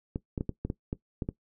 clicks, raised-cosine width 3 ms, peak -18 dBFS, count 9, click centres 0.159 / 0.378 / 0.409 / 0.493 / 0.65 / 0.701 / 0.929 / 1.222 / 1.289 s, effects noise-tail reverb RT60 0.1 s tail -18 dB re dry

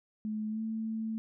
sine tone with pitch glide, 215 to 221.7 Hz, A3 to A3, -40 to +13 cents, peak -32 dBFS, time 0.25-1.18 s, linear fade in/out 0 ms, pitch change +53 cents, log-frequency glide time 0.49-0.61 s, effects none

